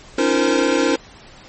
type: tone cluster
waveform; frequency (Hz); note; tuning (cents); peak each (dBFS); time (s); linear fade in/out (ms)
square; 275.9 / 305.1 / 341.8 / 463.6 / 519; C#4 / D#4 / F4 / A#4 / C5; -8 / -34 / -37 / -10 / -14; -22; 0.18-0.96; 5
effects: pink hiss -43 dBFS RMS until 1.48 s + MP3 32 kbps